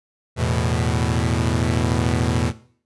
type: chord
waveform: sawtooth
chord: E suspended fourth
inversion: none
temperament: equal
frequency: 82.41 / 110 / 123.47 Hz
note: E2 / A2 / B2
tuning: 0 / 0 / 0 cents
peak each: -19 dBFS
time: 0.36-2.53 s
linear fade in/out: 50 ms
effects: noise-tail reverb RT60 0.5 s tail -17 dB re dry + resampled to 24000 Hz